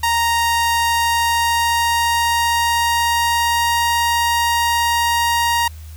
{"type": "tone with pitch glide", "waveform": "sawtooth", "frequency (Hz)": [932.3, 938.8], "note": ["A#5", "A#5"], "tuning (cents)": [0, 12], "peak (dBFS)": -11, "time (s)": [0.03, 5.68], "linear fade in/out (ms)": 5, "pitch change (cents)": 12, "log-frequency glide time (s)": [0.78, 3.94], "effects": ["added 78 Hz sine -32 dBFS peak until 5.96 s", "white hiss -47 dBFS RMS until 5.96 s"]}